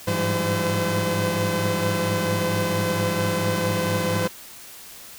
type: tone cluster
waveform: sawtooth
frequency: 101.2 / 105.6 / 168.1 / 192 / 511 Hz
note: G#2 / G#2 / E3 / G3 / C5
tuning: -44 / +29 / +34 / -36 / -41 cents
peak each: -24 / -27 / -23 / -27 / -21 dBFS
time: 0.07-4.28 s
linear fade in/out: 10 ms
effects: white hiss -42 dBFS RMS until 5.18 s